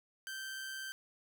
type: tone with amplitude modulation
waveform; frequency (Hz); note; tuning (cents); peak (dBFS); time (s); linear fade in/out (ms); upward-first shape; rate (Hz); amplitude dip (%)
sawtooth; 1558; G6; -11; -36; 0.27-0.92; 0; sine; 137; 30
effects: none